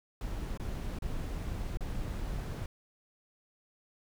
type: noise with dropouts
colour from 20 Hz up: brown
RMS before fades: -36 dBFS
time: 0.21-2.66 s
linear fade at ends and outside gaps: 2 ms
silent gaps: 0.575-0.597 / 0.988-1.021 / 1.772-1.807 s
effects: none